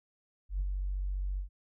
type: tone with ADSR envelope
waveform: sine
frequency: 47.42 Hz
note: F#1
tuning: 43 cents sharp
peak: -26 dBFS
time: 0.49-1.49 s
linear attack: 110 ms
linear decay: 37 ms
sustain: -4 dB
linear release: 110 ms
effects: tanh soft clip ceiling -25 dBFS